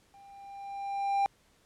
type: tone with level ramp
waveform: triangle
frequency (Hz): 795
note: G5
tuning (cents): +24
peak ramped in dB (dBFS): -51 to -21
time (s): 0.14-1.26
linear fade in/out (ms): 0
effects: pink hiss -66 dBFS RMS until 1.65 s + low-pass 11000 Hz 12 dB/octave